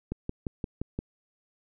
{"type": "click train", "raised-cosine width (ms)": 3, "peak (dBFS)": -18, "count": 6, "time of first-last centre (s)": [0.12, 0.99], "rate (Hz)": 5.75, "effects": []}